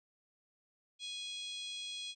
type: harmonic tone with a mistuned harmonic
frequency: 830.6 Hz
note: G#5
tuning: in tune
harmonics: 3 / 4 / 5 / 6 / 7 / 8 / 9 / 10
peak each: -50 / -42 / -49 / -56 / -55 / -59 / -61 / -55 dBFS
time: 0.99-2.15 s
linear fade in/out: 50 ms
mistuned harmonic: 9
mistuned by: +22 cents
effects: none